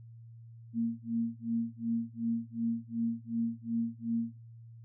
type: tone with tremolo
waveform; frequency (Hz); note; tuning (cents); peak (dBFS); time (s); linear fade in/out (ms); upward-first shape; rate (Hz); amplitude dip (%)
sine; 230.6; A#3; -19; -27; 0.73-4.38; 50; sine; 2.7; 100
effects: added 115 Hz sine -48 dBFS peak until 4.84 s